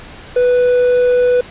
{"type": "tone with hard clipping", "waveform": "triangle", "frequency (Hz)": 493.9, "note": "B4", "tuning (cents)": 0, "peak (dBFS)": -10, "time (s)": [0.36, 1.41], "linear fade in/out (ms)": 5, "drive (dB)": 6, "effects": ["pink hiss -35 dBFS RMS until 1.5 s", "resampled to 8000 Hz"]}